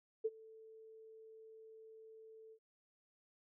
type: tone with ADSR envelope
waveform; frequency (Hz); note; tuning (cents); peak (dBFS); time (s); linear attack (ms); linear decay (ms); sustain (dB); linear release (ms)
sine; 442.3; A4; +9; -31; 0.24-2.59; 15; 39; -24; 68
effects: none